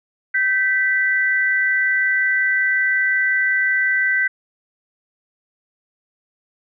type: tone pair together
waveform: sine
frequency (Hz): 1550 / 1975.5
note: G6 / B6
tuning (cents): -20 / 0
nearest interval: major third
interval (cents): 420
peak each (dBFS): -18 / -18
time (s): 0.34-4.28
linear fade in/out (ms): 10
effects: none